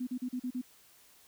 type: tone bursts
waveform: sine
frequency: 250.6 Hz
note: B3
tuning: 25 cents sharp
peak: -32 dBFS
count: 6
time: 0-0.616 s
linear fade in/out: 10 ms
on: 71 ms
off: 38 ms
effects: white hiss -61 dBFS RMS until 1.27 s